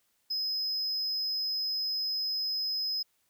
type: tone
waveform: triangle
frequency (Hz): 5080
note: D#8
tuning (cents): +35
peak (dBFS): -28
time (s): 0.3-3.03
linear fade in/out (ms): 10
effects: white hiss -73 dBFS RMS until 3.29 s